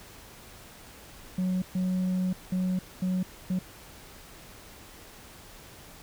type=tone bursts at uneven times; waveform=sine; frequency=184.3 Hz; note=F#3; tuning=7 cents flat; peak=-22 dBFS; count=5; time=1.38-1.62 / 1.75-2.33 / 2.52-2.79 / 3.02-3.23 / 3.5-3.59 s; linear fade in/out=5 ms; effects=tanh soft clip ceiling -24 dBFS + pink hiss -49 dBFS RMS until 6.02 s